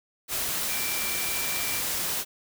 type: tone in noise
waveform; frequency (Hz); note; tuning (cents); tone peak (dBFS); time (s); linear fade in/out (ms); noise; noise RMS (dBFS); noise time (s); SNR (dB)
sine; 2349; D7; 0; -35; 0.67-1.83; 50; white; -29; 0.28-2.25; -9
effects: none